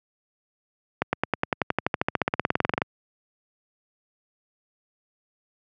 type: accelerating click train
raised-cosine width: 0.5 ms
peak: -6 dBFS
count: 27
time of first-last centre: 1.02-2.819 s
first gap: 110 ms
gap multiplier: 0.96
effects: high-pass 100 Hz 12 dB/octave